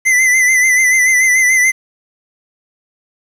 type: tone with vibrato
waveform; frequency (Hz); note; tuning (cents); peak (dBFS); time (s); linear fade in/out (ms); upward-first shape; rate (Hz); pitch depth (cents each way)
square; 2029; B6; +46; -9; 0.05-1.72; 20; sine; 6.9; 51
effects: low-pass 12000 Hz 12 dB/octave + 7-bit